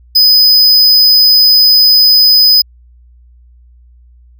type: tone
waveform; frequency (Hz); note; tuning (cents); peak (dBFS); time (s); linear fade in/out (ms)
square; 5010; D#8; +11; -4; 0.15-2.62; 10
effects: added 60 Hz sine -39 dBFS peak until 4.39 s